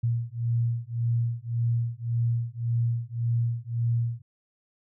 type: beating tone pair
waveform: sine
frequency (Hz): 116.54 / 118.34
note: A#2 / A#2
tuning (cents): 0 / +27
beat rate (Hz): 1.8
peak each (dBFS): -27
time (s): 0.03-4.22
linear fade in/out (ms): 10
effects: none